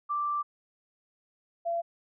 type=tone pair in turn; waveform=sine; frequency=1174.7 / 679.9 Hz; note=D6 / F5; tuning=0 / -47 cents; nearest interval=major sixth; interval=947 cents; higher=first; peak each=-27 dBFS; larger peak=neither; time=0.09-0.43 / 1.65-1.82 s; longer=first; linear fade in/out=20 ms; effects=none